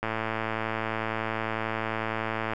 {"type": "click train", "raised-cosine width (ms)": 0.5, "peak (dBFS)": -14, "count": 279, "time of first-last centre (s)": [0.03, 2.535], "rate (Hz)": 111, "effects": []}